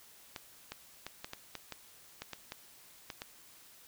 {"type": "clicks", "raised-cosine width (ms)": 0.2, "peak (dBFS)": -23, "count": 12, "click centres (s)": [0.362, 0.72, 1.066, 1.245, 1.334, 1.553, 1.723, 2.22, 2.333, 2.521, 3.102, 3.219], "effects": ["white hiss -58 dBFS RMS until 3.87 s"]}